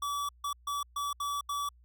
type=tone bursts at uneven times; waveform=square; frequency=1148 Hz; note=D6; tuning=40 cents flat; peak=-32 dBFS; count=6; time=0.02-0.29 / 0.44-0.53 / 0.67-0.83 / 0.96-1.13 / 1.2-1.41 / 1.49-1.69 s; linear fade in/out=5 ms; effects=added 60 Hz sine -57 dBFS peak until 1.84 s